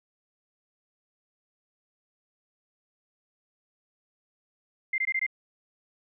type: tone bursts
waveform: sine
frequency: 2093 Hz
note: C7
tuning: in tune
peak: -24 dBFS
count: 5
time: 4.93-5.265 s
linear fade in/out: 5 ms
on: 51 ms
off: 20 ms
effects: none